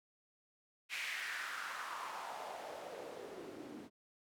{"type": "noise with band-pass filter sweep", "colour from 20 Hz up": "white", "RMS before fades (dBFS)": -45, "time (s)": [0.89, 3.9], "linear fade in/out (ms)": 50, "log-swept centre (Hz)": [2400, 260], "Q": 3.1, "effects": []}